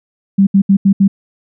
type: tone bursts at uneven times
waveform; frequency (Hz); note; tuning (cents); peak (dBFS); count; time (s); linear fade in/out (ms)
sine; 196; G3; 0; -5; 5; 0.38-0.47 / 0.54-0.62 / 0.69-0.77 / 0.85-0.93 / 1-1.08; 10
effects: none